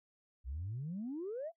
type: exponential sweep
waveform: sine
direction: up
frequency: 58.27 to 698.5 Hz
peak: -37 dBFS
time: 0.44-1.52 s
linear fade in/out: 50 ms
effects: noise-tail reverb RT60 0.1 s tail -24 dB re dry + tanh soft clip ceiling -34 dBFS

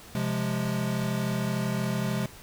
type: chord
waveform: square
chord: F minor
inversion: second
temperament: equal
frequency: 130.81 / 174.61 / 207.7 Hz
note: C3 / F3 / Ab3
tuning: 0 / 0 / 0 cents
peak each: -31 / -33 / -31 dBFS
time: 0.15-2.26 s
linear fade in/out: 2 ms
effects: pink hiss -48 dBFS RMS until 2.42 s

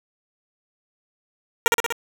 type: tone with echo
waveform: 10% pulse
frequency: 466.2 Hz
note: A#4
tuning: in tune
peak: -4 dBFS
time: 1.66-1.68 s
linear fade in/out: 0 ms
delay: 61 ms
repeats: 4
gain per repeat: -3 dB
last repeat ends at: 1.924 s
effects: none

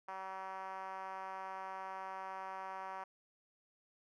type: tone with band-pass filter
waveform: 5% pulse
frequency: 190.4 Hz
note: F#3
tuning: 50 cents sharp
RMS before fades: -45 dBFS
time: 0.08-3.04 s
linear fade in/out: 5 ms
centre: 900 Hz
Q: 2.5
effects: none

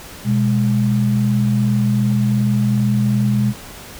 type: tone pair together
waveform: sine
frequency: 123.47 / 206.1 Hz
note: B2 / G#3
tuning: 0 / -13 cents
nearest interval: major sixth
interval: 887 cents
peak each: -16 dBFS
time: 0.24-3.54 s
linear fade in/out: 50 ms
effects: pink hiss -36 dBFS RMS until 3.99 s

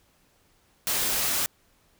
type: noise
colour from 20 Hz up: white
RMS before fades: -26 dBFS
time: 0.87-1.46 s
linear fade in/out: 0 ms
effects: pink hiss -64 dBFS RMS until 1.99 s

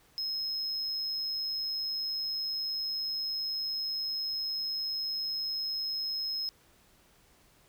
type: tone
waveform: triangle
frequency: 5150 Hz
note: E8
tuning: 41 cents flat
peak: -30 dBFS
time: 0.18-6.49 s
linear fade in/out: 0 ms
effects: pink hiss -63 dBFS RMS until 7.68 s

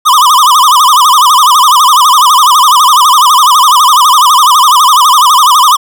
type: tone with vibrato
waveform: square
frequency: 1108.7 Hz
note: C#6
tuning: in tune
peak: -3 dBFS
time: 0.05-5.77 s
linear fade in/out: 20 ms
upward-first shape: sine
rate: 12 Hz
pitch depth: 220 cents each way
effects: none

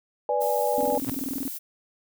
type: chord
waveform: sine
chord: G# diminished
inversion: first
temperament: equal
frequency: 493.9 / 587.3 / 830.6 Hz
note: B4 / D5 / G#5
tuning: 0 / 0 / 0 cents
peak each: -26 dBFS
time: 0.29-0.98 s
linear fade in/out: 2 ms
type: noise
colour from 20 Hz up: violet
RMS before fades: -35 dBFS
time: 0.4-1.59 s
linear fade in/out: 20 ms
type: tone bursts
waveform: sine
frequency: 268.9 Hz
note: C4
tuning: 47 cents sharp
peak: -27 dBFS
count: 15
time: 0.78-1.479 s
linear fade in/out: 0 ms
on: 27 ms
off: 21 ms
type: tone with exponential growth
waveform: sawtooth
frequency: 124.9 Hz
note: B2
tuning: 20 cents sharp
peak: -23 dBFS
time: 1.02-1.1 s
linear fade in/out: 0 ms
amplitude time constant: 16 ms
effects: none

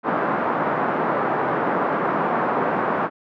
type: band-pass noise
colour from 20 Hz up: white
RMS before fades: -22 dBFS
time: 0.03-3.1 s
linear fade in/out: 50 ms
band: 160 to 1300 Hz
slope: 24 dB/octave
effects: none

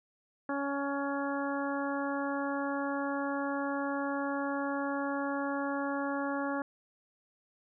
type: harmonic tone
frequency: 280 Hz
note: C#4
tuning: 18 cents sharp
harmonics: 1 / 2 / 3 / 4 / 5 / 6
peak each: -34 / -37 / -39 / -40 / -41 / -42 dBFS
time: 0.49-6.62 s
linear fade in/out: 2 ms
effects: none

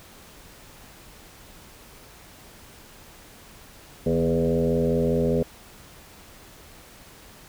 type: tone with frequency modulation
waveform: sine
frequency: 327.6 Hz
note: E4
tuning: 11 cents flat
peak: -19 dBFS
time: 4.06-5.43 s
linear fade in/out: 5 ms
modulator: 85 Hz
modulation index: 2.6
effects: pink hiss -48 dBFS RMS until 7.48 s

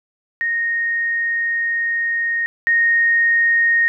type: tone pair in turn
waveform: sine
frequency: 1858 / 1858 Hz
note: A#6 / A#6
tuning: -6 / -6 cents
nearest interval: unison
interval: 0 cents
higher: neither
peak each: -17 / -12 dBFS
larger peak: second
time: 0.41-2.46 / 2.67-3.88 s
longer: first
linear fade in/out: 0 ms
effects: none

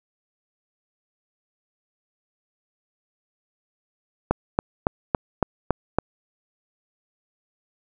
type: click train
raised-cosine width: 1 ms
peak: -4 dBFS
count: 7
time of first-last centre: 4.31-5.986 s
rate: 3.58 Hz
effects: none

